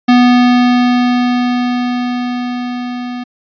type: tone with level ramp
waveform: square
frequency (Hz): 246.1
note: B3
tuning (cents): -6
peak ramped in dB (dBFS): -5 to -21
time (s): 0.08-3.24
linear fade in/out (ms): 10
effects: resampled to 11025 Hz